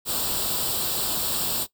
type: noise with comb filter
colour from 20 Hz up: white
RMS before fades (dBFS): -26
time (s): 0.05-1.67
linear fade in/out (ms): 50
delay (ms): 0.24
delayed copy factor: +0.75
effects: noise-tail reverb RT60 0.1 s tail -17 dB re dry